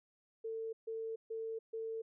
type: tone bursts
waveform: sine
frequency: 448.3 Hz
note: A4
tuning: 32 cents sharp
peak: -38 dBFS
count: 4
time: 0.44-2.02 s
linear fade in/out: 10 ms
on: 290 ms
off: 140 ms
effects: none